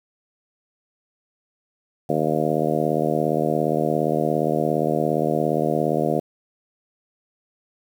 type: harmonic tone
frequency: 77.3 Hz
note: D#2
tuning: 11 cents flat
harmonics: 2 / 3 / 4 / 5 / 6 / 7 / 8 / 9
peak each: -27 / -27 / -27 / -27 / -27 / -27 / -27 / -27 dBFS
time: 2.09-6.2 s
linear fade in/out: 5 ms
effects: 8-bit